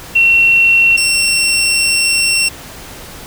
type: tone pair in turn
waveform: sine / 20% pulse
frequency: 2723 / 2723 Hz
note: F7 / F7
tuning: -44 / -44 cents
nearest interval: unison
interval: 0 cents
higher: neither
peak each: -6 dBFS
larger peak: neither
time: 0.15-0.97 / 0.97-2.49 s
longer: second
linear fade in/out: 10 ms
effects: pink hiss -32 dBFS RMS until 3.26 s